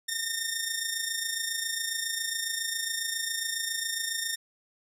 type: tone with amplitude modulation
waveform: 10% pulse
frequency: 1824 Hz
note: A#6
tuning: 38 cents flat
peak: -18 dBFS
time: 0.08-4.36 s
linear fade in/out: 10 ms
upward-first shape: sine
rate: 27.3 Hz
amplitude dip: 55%
effects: none